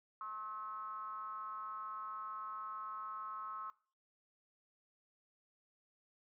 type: ring-modulated tone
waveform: triangle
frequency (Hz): 108.9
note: A2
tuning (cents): -17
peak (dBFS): -37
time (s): 0.21-3.7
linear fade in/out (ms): 0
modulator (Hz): 1180
effects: noise-tail reverb RT60 0.4 s tail -19 dB re dry